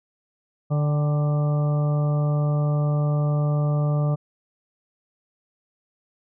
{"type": "harmonic tone with a mistuned harmonic", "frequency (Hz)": 147.4, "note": "D3", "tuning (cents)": 7, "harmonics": [1, 2, 3, 4, 5, 6, 7, 8], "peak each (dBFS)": [-19, -36, -36, -31, -39, -45, -47, -38], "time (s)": [0.7, 4.16], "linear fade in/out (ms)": 20, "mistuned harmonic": 5, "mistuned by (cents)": 42, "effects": []}